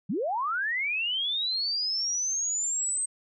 sine linear sweep, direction up, 150 to 8340 Hz, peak -26 dBFS, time 0.09-3.06 s, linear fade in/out 10 ms, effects none

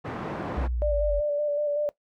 pink band-pass noise, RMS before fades -33 dBFS, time 0.04-0.68 s, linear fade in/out 20 ms, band 130 to 1200 Hz, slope 12 dB/octave
sine linear sweep, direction down, 65.41 to 46 Hz, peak -25 dBFS, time 0.56-1.21 s, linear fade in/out 20 ms
sine tone with vibrato, 587.3 Hz, D5, in tune, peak -23 dBFS, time 0.82-1.89 s, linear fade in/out 0 ms, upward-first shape square, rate 5.3 Hz, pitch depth 21 cents each way
effects noise-tail reverb RT60 0.1 s tail -19 dB re dry

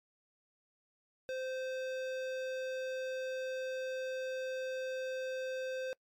sine tone with hard clipping, 519 Hz, C5, 14 cents flat, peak -38 dBFS, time 1.29-5.93 s, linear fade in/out 0 ms, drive 16 dB, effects noise-tail reverb RT60 0.1 s tail -26 dB re dry + MP3 96 kbps

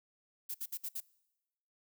violet noise bursts, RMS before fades -39 dBFS, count 5, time 0.49-1.005 s, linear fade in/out 10 ms, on 55 ms, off 60 ms, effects noise-tail reverb RT60 1.0 s tail -23 dB re dry

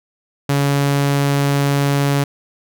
sawtooth tone, 141.1 Hz, C#3, 31 cents sharp, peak -10 dBFS, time 0.49-2.24 s, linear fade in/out 5 ms, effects none

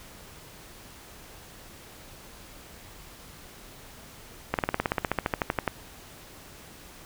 slowing click train, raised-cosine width 0.5 ms, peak -9 dBFS, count 18, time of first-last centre 4.54-5.677 s, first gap 48 ms, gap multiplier 1.04, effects pink hiss -48 dBFS RMS until 7.05 s

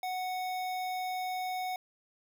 square tone with notch filter, 739 Hz, F#5, 2 cents flat, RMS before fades -35 dBFS, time 0.03-1.76 s, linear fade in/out 2 ms, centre 8200 Hz, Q 1.5, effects none

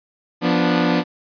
sawtooth chord, B diminished, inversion second, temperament equal with one note detuned, 174.61 / 245 / 293.7 Hz, F3 / B3 / D4, 0 / -14 / 0 cents, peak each -16 dBFS, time 0.41-1.04 s, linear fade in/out 50 ms, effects resampled to 11025 Hz

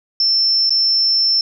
sine tone with dropouts, 5350 Hz, E8, 25 cents sharp, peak -12 dBFS, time 0.2-1.41 s, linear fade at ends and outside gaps 2 ms, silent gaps 0.695-0.705 s, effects none

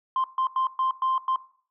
sine tone bursts at uneven times, 1046.5 Hz, C6, in tune, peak -20 dBFS, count 6, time 0.16-0.24 / 0.38-0.47 / 0.56-0.67 / 0.79-0.91 / 1.02-1.18 / 1.28-1.36 s, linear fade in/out 2 ms, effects noise-tail reverb RT60 0.5 s tail -18 dB re dry + tanh soft clip ceiling -18 dBFS

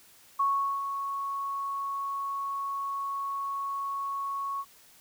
sine tone with ADSR envelope, 1107 Hz, C#6, 3 cents flat, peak -22 dBFS, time 0.39-4.65 s, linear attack 11 ms, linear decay 410 ms, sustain -8 dB, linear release 51 ms, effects white hiss -57 dBFS RMS until 5 s

